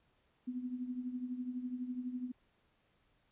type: tone with tremolo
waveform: sine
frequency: 250 Hz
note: B3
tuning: 21 cents sharp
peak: -34 dBFS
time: 0.47-2.32 s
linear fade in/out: 10 ms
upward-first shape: triangle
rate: 12 Hz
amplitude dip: 75%
effects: pink hiss -74 dBFS RMS until 3.31 s + resampled to 8000 Hz